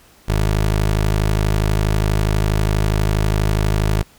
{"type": "tone", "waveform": "20% pulse", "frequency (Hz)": 52.3, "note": "G#1", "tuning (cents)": 13, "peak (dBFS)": -10, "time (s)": [0.28, 4.03], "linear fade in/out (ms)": 10, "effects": ["pink hiss -50 dBFS RMS until 4.18 s"]}